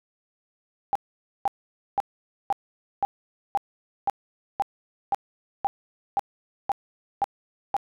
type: tone bursts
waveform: sine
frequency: 798 Hz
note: G5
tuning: 31 cents sharp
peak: -19 dBFS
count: 14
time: 0.93-7.766 s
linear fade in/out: 0 ms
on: 24 ms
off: 500 ms
effects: none